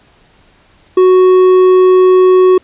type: tone with hard clipping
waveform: triangle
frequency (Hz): 370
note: F#4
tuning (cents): 0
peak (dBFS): -5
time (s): 0.97-2.58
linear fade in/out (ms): 5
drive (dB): 9
effects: pink hiss -48 dBFS RMS until 2.63 s + resampled to 8000 Hz